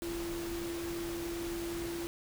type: tone in noise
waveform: sine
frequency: 340.1 Hz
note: F4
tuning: 46 cents flat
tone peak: -36 dBFS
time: 0.02-2.07 s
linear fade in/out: 0 ms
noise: pink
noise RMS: -43 dBFS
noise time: 0.02-2.07 s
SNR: +4 dB
effects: none